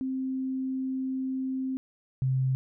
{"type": "tone pair in turn", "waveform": "sine", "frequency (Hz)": [262.3, 131.15], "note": ["C4", "C3"], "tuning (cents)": [4, 4], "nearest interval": "octave", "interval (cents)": 1200, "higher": "first", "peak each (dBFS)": [-28, -23], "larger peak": "second", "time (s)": [[0.01, 1.77], [2.22, 2.55]], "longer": "first", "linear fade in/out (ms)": 0, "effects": []}